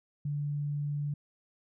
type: tone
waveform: sine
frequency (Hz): 145.6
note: D3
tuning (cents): -15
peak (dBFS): -30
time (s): 0.25-1.14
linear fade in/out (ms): 5
effects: none